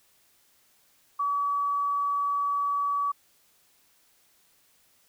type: tone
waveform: sine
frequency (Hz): 1141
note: C#6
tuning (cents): +50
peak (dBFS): -24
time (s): 1.19-3.12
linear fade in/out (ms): 10
effects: white hiss -64 dBFS RMS until 5.08 s